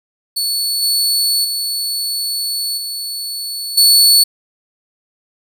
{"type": "tone with level steps", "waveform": "sawtooth", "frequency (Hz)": 4435, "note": "C#8", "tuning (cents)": 0, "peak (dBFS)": [-13, -10, -15, -19, -4], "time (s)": [0.36, 4.24], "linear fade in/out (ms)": 10, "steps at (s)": [0.82, 1.44, 2.77, 3.77], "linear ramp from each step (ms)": 10, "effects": []}